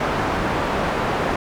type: low-pass noise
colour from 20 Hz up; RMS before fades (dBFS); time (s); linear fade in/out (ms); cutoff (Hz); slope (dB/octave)
white; -22; 0-1.36; 5; 1100; 12
effects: none